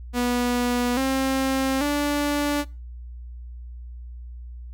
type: tone with pitch steps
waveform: sawtooth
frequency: 244.3 / 266.4 / 290.5 Hz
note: B3 / C4 / D4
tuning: -19 / +31 / -19 cents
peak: -17 dBFS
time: 0.13-2.65 s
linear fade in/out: 50 ms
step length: 840 ms
effects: noise-tail reverb RT60 0.3 s tail -21 dB re dry + added 60 Hz sine -35 dBFS peak until 4.73 s